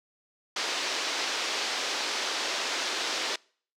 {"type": "band-pass noise", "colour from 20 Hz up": "white", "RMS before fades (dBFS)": -31, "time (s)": [0.56, 3.36], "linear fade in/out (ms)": 5, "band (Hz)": [300, 5500], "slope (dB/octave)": 24, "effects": ["noise-tail reverb RT60 0.5 s tail -26 dB re dry"]}